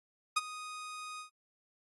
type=tone with ADSR envelope; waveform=sawtooth; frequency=1244.5 Hz; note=D#6; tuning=in tune; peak=-21 dBFS; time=0.36-1.3 s; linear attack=11 ms; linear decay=30 ms; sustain=-17 dB; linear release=110 ms; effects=AAC 32 kbps